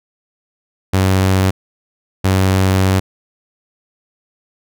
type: tone bursts at uneven times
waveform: sawtooth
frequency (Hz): 94.9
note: F#2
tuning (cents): +44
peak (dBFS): -7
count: 2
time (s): 0.93-1.51 / 2.24-3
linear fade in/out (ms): 10
effects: none